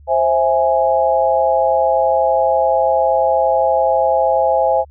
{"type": "chord", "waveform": "sine", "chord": "C augmented", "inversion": "none", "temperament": "equal with one note detuned", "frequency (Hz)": [527.2, 659.3, 830.6], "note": ["C5", "E5", "G#5"], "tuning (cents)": [13, 0, 0], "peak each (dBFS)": -16, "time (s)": [0.07, 4.85], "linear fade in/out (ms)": 50, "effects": ["added 72 Hz sine -40 dBFS peak until 4.9 s"]}